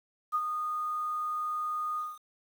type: tone with ADSR envelope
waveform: sine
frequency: 1231 Hz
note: D#6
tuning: 19 cents flat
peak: -24 dBFS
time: 0.32-2.19 s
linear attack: 30 ms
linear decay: 51 ms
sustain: -6 dB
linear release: 210 ms
effects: 9-bit